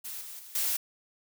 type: noise with level steps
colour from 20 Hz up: blue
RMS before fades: -39 / -43 / -48 / -29 dBFS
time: 0.04-0.77 s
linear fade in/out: 10 ms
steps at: 0.21 / 0.39 / 0.55 s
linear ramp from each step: 2 ms
effects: none